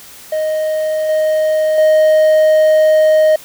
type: tone with level steps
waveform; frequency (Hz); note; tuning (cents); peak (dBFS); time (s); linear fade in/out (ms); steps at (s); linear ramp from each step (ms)
triangle; 622.3; D#5; 0; -12 / -9 / -5; 0.32-3.36; 5; 1.09 / 1.78; 2
effects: white hiss -37 dBFS RMS until 3.44 s